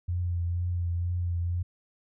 sine tone with vibrato, 87.31 Hz, F2, in tune, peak -26 dBFS, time 0.08-1.63 s, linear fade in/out 10 ms, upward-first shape triangle, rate 2.1 Hz, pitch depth 32 cents each way, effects none

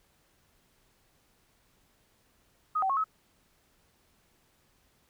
sine tone with pitch steps, 1253 / 766 / 1093 / 1286 Hz, D#6 / G5 / C#6 / E6, +12 / -40 / -25 / -43 cents, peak -25 dBFS, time 2.75-3.042 s, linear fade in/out 10 ms, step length 73 ms, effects pink hiss -68 dBFS RMS until 5.09 s

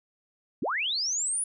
sine linear sweep, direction up, 146.83 to 10010 Hz, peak -26 dBFS, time 0.62-1.44 s, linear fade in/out 5 ms, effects none

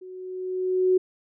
sine tone with level ramp, 370 Hz, F#4, in tune, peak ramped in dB -39 to -15 dBFS, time 0.01-0.98 s, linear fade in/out 10 ms, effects none

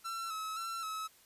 45% pulse tone with vibrato, 1318.5 Hz, E6, in tune, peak -37 dBFS, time 0.04-1.08 s, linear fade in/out 20 ms, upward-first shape square, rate 1.9 Hz, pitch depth 38 cents each way, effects white hiss -63 dBFS RMS until 1.25 s + resampled to 32000 Hz

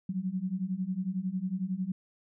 sine beating tone pair, 180 / 191 Hz, F#3 / G3, -47 / -45 cents, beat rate 11 Hz, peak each -34 / -32 dBFS, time 0.09-1.92 s, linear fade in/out 5 ms, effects none

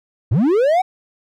triangle linear sweep, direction up, 86.2 to 770 Hz, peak -10 dBFS, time 0.31-0.82 s, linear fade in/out 10 ms, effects none

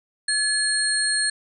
sine tone cluster, 1709 / 4271 / 8590 Hz, G#6 / C8 / C9, +49 / +35 / +44 cents, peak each -24 dBFS, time 0.28-1.3 s, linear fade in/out 5 ms, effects none

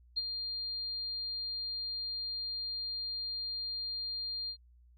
sine tone with ADSR envelope, 4200 Hz, C8, 6 cents sharp, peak -28 dBFS, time 0.16-4.57 s, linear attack 19 ms, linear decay 31 ms, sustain -7 dB, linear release 79 ms, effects added 60 Hz sine -58 dBFS peak until 4.97 s

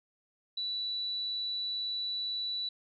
sine tone, 3951 Hz, B7, in tune, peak -32 dBFS, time 0.57-2.69 s, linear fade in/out 5 ms, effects none

